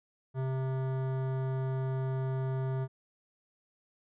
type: tone with hard clipping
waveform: sine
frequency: 131.7 Hz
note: C3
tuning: 12 cents sharp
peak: -32 dBFS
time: 0.34-2.88 s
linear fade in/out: 50 ms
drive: 16 dB
effects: resampled to 8000 Hz